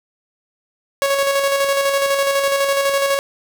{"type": "tone with tremolo", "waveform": "sawtooth", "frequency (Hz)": 554.4, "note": "C#5", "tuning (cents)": 0, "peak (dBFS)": -10, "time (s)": [1.02, 3.19], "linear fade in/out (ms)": 0, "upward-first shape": "square", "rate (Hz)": 12, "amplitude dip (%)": 35, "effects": []}